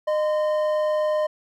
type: tone pair together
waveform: triangle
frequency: 611.8 / 1029 Hz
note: D#5 / C6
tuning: -29 / -29 cents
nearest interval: major sixth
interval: 900 cents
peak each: -18 / -29 dBFS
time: 0.07-1.27 s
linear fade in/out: 10 ms
effects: none